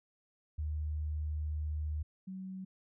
sine tone pair in turn, 76.2 / 188.71 Hz, D#2 / F#3, -36 / +34 cents, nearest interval octave + major third, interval 1570 cents, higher second, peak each -33 / -40 dBFS, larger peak first, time 0.58-2.03 / 2.27-2.65 s, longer first, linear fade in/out 10 ms, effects none

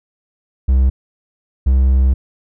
triangle tone pair in turn, 65.1 / 65.48 Hz, C2 / C2, -8 / +2 cents, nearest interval unison, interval 10 cents, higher second, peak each -7 dBFS, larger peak neither, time 0.68-0.9 / 1.66-2.14 s, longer second, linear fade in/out 10 ms, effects none

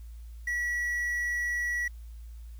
triangle tone with quantisation, 1936 Hz, B6, 35 cents flat, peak -26 dBFS, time 0.47-1.88 s, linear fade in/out 5 ms, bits 9, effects added 57 Hz sine -41 dBFS peak until 2.59 s + white hiss -65 dBFS RMS until 2.59 s

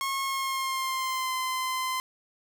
sawtooth tone with pitch glide, 1086 to 1032.8 Hz, C#6 to C6, -36 to -23 cents, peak -24 dBFS, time 0.01-2 s, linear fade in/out 0 ms, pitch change -87 cents, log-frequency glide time 0.23-1.33 s, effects none

